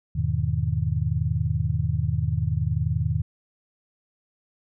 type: chord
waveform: sine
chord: E major seventh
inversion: none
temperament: just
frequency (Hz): 82.41 / 103.01 / 123.61 / 154.51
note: E2 / G#2 / B2 / D#3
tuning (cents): 0 / -14 / +2 / -12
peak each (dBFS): -27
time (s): 0.15-3.22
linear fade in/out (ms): 10
effects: none